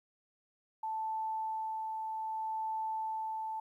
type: tone with tremolo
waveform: sine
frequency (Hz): 880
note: A5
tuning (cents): 0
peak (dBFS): -33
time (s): 0.83-3.6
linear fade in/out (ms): 5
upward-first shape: sine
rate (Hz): 0.64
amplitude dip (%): 25
effects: 12-bit